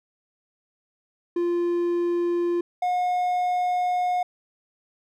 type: tone pair in turn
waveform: triangle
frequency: 347.1 / 721.2 Hz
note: F4 / F#5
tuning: -11 / -45 cents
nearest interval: octave + minor second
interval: 1266 cents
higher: second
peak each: -19 dBFS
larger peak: neither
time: 1.36-2.61 / 2.82-4.23 s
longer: second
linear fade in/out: 5 ms
effects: none